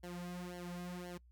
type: tone with flanger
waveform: sawtooth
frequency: 177.2 Hz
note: F3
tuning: 25 cents sharp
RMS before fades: -45 dBFS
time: 0.03-1.18 s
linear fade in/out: 10 ms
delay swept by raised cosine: 0.8 to 3.5 ms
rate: 1.9 Hz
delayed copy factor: -0.85
effects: noise-tail reverb RT60 0.1 s tail -24 dB re dry + added 60 Hz sine -60 dBFS peak until 1.31 s